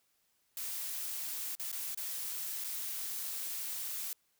blue noise with dropouts, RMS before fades -39 dBFS, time 0.57-4.13 s, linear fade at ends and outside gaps 1 ms, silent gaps 1.552-1.597 / 1.716-1.727 / 1.947-1.974 / 2.64-2.644 s, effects white hiss -75 dBFS RMS until 4.39 s

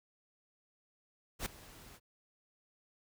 pink noise with ADSR envelope, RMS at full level -35 dBFS, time 1.39-2 s, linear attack 70 ms, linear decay 5 ms, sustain -20 dB, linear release 48 ms, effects none

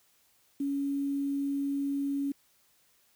sine tone with quantisation, 279.6 Hz, C#4, 15 cents sharp, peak -28 dBFS, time 0.6-2.32 s, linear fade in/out 5 ms, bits 9, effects white hiss -67 dBFS RMS until 3.15 s

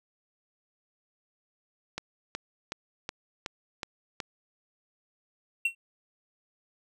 click train, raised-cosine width 0.2 ms, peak -16 dBFS, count 7, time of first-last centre 1.98-4.202 s, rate 2.7 Hz
triangle tone with exponential decay, 2725 Hz, F7, 43 cents flat, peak -19 dBFS, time 5.65-5.75 s, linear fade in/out 5 ms, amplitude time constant 21 ms
effects none

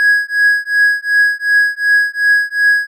triangle tone with tremolo, 1661.2 Hz, G#6, in tune, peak -3 dBFS, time 0-2.87 s, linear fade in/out 0 ms, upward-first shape triangle, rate 2.7 Hz, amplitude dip 100%, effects tanh soft clip ceiling -1 dBFS

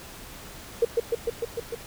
sine tone with echo, 466.2 Hz, A#4, in tune, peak -16 dBFS, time 0.82-0.85 s, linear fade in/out 5 ms, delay 150 ms, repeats 6, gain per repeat -2 dB, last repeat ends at 1.75 s, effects pink hiss -43 dBFS RMS until 1.86 s

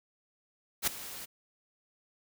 white noise with ADSR envelope, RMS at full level -26 dBFS, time 0.82-1.26 s, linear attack 55 ms, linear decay 3 ms, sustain -17 dB, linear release 17 ms, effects none

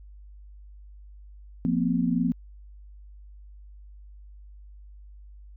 sine chord, F suspended fourth, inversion none, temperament equal with one note detuned, 174.61 / 233.1 / 256.1 Hz, F3 / Bb3 / C4, 0 / 0 / -37 cents, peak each -26 dBFS, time 1.65-2.32 s, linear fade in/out 0 ms, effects added 50 Hz sine -44 dBFS peak until 5.56 s

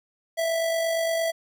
square tone with amplitude modulation, 659.3 Hz, E5, in tune, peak -22 dBFS, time 0.37-1.32 s, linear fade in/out 20 ms, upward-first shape sine, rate 48.7 Hz, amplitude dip 35%, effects none

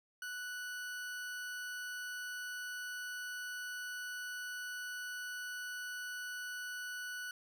40% pulse tone, 1480 Hz, F#6, in tune, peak -40 dBFS, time 0.22-7.31 s, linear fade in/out 2 ms, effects none

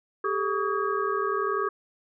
sine tone cluster, 394.4 / 434.9 / 1136 / 1248 / 1632 Hz, G4 / A4 / C#6 / D#6 / G#6, +11 / -20 / +42 / +5 / -31 cents, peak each -29 / -32 / -29 / -31 / -35 dBFS, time 0.24-1.69 s, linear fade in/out 5 ms, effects none

